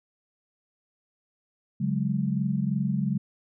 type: chord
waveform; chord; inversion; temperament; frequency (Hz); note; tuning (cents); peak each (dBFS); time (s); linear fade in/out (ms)
sine; C# suspended fourth; none; equal with one note detuned; 141.34 / 185 / 207.7; C#3 / F#3 / G#3; +34 / 0 / 0; -28; 1.8-3.18; 10
effects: none